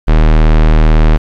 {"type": "tone", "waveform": "square", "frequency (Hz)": 39, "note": "D#1", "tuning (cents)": 5, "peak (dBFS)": -5, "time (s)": [0.07, 1.18], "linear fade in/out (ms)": 20, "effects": ["low-pass 3000 Hz 12 dB/octave", "7-bit"]}